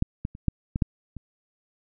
clicks, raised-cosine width 5 ms, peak -9 / -16 / -29 / -9 / -14 / -8 / -25 dBFS, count 7, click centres 0.024 / 0.251 / 0.351 / 0.483 / 0.759 / 0.822 / 1.167 s, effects none

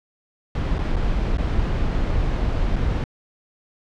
brown noise with dropouts, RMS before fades -21 dBFS, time 0.55-3.04 s, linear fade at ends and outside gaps 2 ms, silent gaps 0.784-0.789 / 0.959-0.965 / 1.372-1.382 / 2.759-2.763 s, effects low-pass 4000 Hz 12 dB/octave

